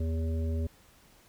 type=harmonic tone; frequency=81 Hz; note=E2; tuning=30 cents flat; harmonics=1 / 3 / 5 / 7; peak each=-28 / -38 / -42 / -45 dBFS; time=0-0.67 s; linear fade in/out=5 ms; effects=pink hiss -60 dBFS RMS until 1.28 s